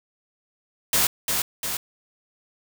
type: noise with echo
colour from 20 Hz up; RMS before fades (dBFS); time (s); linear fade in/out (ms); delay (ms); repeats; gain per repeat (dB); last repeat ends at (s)
white; -20; 0.93-1.07; 2; 350; 2; -4; 1.77
effects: none